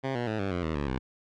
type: tone with pitch steps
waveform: 10% pulse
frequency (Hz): 134 / 120.77 / 108.84 / 98.09 / 88.41 / 79.68 / 71.81 / 64.72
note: C3 / B2 / A2 / G2 / F2 / D#2 / D2 / C2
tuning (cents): +42 / -38 / -18 / +2 / +22 / +42 / -38 / -18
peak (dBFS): -20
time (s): 0.03-0.99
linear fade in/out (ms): 20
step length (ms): 120
effects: low-pass 3000 Hz 12 dB/octave + MP3 96 kbps